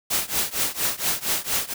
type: noise with tremolo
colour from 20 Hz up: white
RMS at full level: -21 dBFS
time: 0.1-1.74 s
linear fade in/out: 10 ms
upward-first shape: triangle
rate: 4.3 Hz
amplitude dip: 95%
effects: none